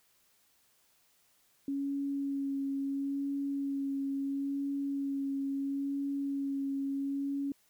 sine tone with vibrato, 277.2 Hz, C#4, in tune, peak -31 dBFS, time 1.68-7.52 s, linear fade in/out 2 ms, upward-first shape sine, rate 0.74 Hz, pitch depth 15 cents each way, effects white hiss -69 dBFS RMS until 7.69 s

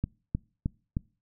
click train, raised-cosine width 5 ms, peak -15 dBFS, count 4, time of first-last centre 0.04-0.969 s, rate 3.23 Hz, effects noise-tail reverb RT60 0.4 s tail -26 dB re dry

